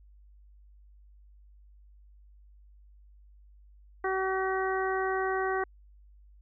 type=harmonic tone; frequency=380 Hz; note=F#4; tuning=46 cents sharp; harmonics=1 / 2 / 3 / 4 / 5; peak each=-30 / -33 / -35 / -36 / -37 dBFS; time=4.04-5.64 s; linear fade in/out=5 ms; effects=added 50 Hz sine -53 dBFS peak until 6.41 s